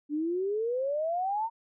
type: exponential sweep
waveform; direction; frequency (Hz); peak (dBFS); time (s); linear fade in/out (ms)
sine; up; 287.7 to 932.3; -27; 0.09-1.5; 50
effects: none